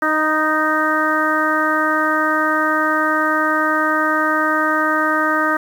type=harmonic tone with a mistuned harmonic; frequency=310 Hz; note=D#4; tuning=6 cents flat; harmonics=1 / 2 / 3 / 4 / 5 / 6; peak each=-22 / -23 / -25 / -19 / -20 / -24 dBFS; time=0.02-5.57 s; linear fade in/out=5 ms; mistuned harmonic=3; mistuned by=+18 cents; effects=7-bit